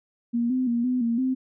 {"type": "tone with pitch steps", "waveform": "sine", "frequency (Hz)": [236.1, 256.5, 236.1, 252, 232.3, 259.6], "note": ["A#3", "C4", "A#3", "B3", "A#3", "C4"], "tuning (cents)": [22, -34, 22, 35, -6, -13], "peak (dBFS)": -21, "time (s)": [0.33, 1.35], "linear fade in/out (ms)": 20, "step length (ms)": 170, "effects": []}